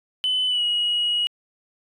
sine tone with pitch glide, 3018 to 2902 Hz, F#7 to F#7, +34 to -34 cents, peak -18 dBFS, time 0.24-1.27 s, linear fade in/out 0 ms, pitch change -68 cents, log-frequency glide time 0.47-0.63 s, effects tanh soft clip ceiling -16 dBFS

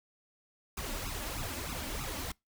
pink noise with flanger, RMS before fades -38 dBFS, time 0.77-2.32 s, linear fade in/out 5 ms, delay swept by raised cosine 0.77 to 3.57 ms, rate 3.2 Hz, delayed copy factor +0.9, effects noise-tail reverb RT60 0.2 s tail -25 dB re dry

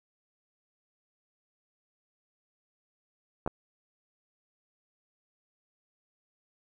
clicks, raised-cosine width 1 ms, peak -17 dBFS, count 2, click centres 3.463 / 3.476 s, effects none

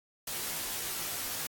white noise with comb filter, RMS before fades -36 dBFS, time 0.27-1.47 s, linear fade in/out 5 ms, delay 16 ms, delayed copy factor -0.95, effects AAC 64 kbps

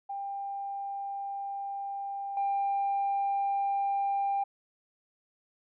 sine tone with level steps, 795 Hz, G5, 24 cents sharp, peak -33 / -25 dBFS, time 0.09-4.44 s, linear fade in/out 10 ms, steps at 2.37 s, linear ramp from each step 2 ms, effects tanh soft clip ceiling -23 dBFS

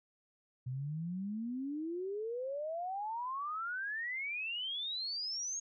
sine exponential sweep, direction up, 123.1 to 6645 Hz, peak -36 dBFS, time 0.66-5.6 s, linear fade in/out 10 ms, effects none

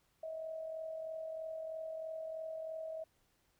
sine tone with amplitude modulation, 641 Hz, E5, 49 cents flat, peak -38 dBFS, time 0.23-3.04 s, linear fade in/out 5 ms, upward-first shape sine, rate 43.1 Hz, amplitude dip 45%, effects pink hiss -75 dBFS RMS until 3.59 s

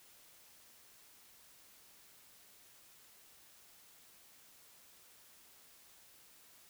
silence, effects white hiss -62 dBFS RMS until 6.69 s

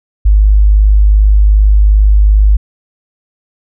sine tone, 51.3 Hz, G#1, 21 cents flat, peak -3 dBFS, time 0.25-2.57 s, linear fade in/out 10 ms, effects none

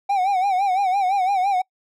triangle tone with vibrato, 768 Hz, G5, 36 cents flat, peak -15 dBFS, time 0.09-1.62 s, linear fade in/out 10 ms, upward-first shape sine, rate 5.9 Hz, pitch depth 100 cents each way, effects noise-tail reverb RT60 0.1 s tail -26 dB re dry

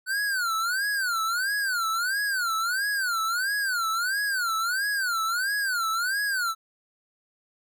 square tone with vibrato, 1480 Hz, F#6, in tune, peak -25 dBFS, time 0.06-6.55 s, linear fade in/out 50 ms, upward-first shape sine, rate 1.5 Hz, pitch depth 210 cents each way, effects none

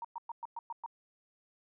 sine tone bursts, 932.3 Hz, A#5, in tune, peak -37 dBFS, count 7, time 0.02-0.862 s, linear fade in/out 2 ms, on 26 ms, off 110 ms, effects none

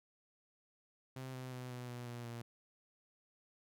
sawtooth tone with pitch steps, 130.4 / 128.23 / 126.1 / 124.01 / 121.95 / 119.92 / 117.93 Hz, C3 / C3 / B2 / B2 / B2 / A#2 / A#2, -5 / -35 / +36 / +8 / -21 / +49 / +21 cents, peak -40 dBFS, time 1.16-2.42 s, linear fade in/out 5 ms, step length 180 ms, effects none

